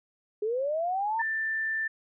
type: linear sweep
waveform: sine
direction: up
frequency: 409 to 932.3 Hz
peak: -26 dBFS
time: 0.42-1.22 s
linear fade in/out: 5 ms
type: tone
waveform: sine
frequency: 1775 Hz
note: A6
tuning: 15 cents sharp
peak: -27 dBFS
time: 1.19-1.88 s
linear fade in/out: 10 ms
effects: none